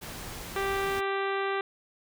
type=noise; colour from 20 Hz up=pink; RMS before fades=-40 dBFS; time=0.01-1.01 s; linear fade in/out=20 ms
type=harmonic tone; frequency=392 Hz; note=G4; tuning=in tune; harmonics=1 / 2 / 3 / 4 / 5 / 6 / 7 / 8 / 9 / 10; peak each=-30 / -35 / -34 / -37 / -38 / -42 / -44 / -48 / -47 / -50 dBFS; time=0.56-1.61 s; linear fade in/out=2 ms
effects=none